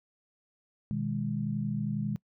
sine chord, G# minor, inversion first, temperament equal with one note detuned, 123.47 / 155.56 / 205.6 Hz, B2 / D#3 / G#3, 0 / 0 / -17 cents, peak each -35 / -34 / -32 dBFS, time 0.91-2.16 s, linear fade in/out 0 ms, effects noise-tail reverb RT60 0.1 s tail -23 dB re dry

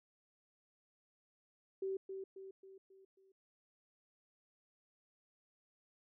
sine tone with echo, 384.8 Hz, G4, 32 cents flat, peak -36 dBFS, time 1.82-1.97 s, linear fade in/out 5 ms, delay 270 ms, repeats 5, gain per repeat -6 dB, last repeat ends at 3.32 s, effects none

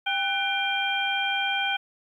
harmonic tone with a mistuned harmonic, 794 Hz, G5, 22 cents sharp, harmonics 1 / 2 / 3 / 4, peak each -29 / -29 / -29 / -29 dBFS, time 0.06-1.77 s, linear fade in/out 10 ms, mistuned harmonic 2, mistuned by -100 cents, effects 10-bit

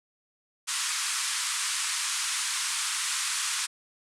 white band-pass noise, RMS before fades -30 dBFS, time 0.67-3.67 s, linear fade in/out 20 ms, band 990 to 9800 Hz, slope 48 dB/octave, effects none

